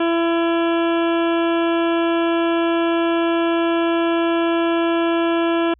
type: harmonic tone with a mistuned harmonic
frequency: 335.4 Hz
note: E4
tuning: 30 cents sharp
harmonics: 1 / 2 / 3 / 4 / 5 / 7 / 8 / 9 / 10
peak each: -17 / -23 / -27 / -29 / -31 / -34 / -35 / -36 / -37 dBFS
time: 0-5.74 s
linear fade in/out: 5 ms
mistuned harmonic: 8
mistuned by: +29 cents
effects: added 60 Hz sine -52 dBFS peak until 5.79 s